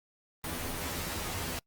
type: noise with comb filter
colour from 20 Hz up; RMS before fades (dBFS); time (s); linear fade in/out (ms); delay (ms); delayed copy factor
pink; -36; 0.44-1.59; 2; 12; +0.9
effects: noise-tail reverb RT60 0.1 s tail -26 dB re dry + Opus 32 kbps